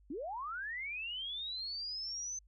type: linear sweep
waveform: sine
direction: up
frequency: 246.9 to 6200 Hz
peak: -38 dBFS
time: 0.1-2.39 s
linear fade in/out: 5 ms
effects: added 50 Hz sine -61 dBFS peak until 2.47 s